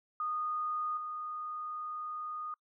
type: tone with level steps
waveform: sine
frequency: 1232 Hz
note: D#6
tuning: 17 cents flat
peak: -32 / -37 dBFS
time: 0.2-2.54 s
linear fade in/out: 2 ms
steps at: 0.97 s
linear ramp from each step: 2 ms
effects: noise-tail reverb RT60 0.1 s tail -25 dB re dry